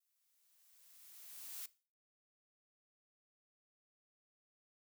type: noise with exponential growth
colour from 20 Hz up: blue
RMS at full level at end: -45 dBFS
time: 0-1.66 s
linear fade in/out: 5 ms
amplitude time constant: 360 ms
effects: noise-tail reverb RT60 0.4 s tail -19 dB re dry